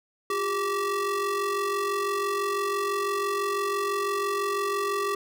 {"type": "ring-modulated tone", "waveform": "square", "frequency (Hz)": 380, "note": "F#4", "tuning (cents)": 46, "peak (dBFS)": -23, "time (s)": [0.3, 5.15], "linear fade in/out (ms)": 2, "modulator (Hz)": 783, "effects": []}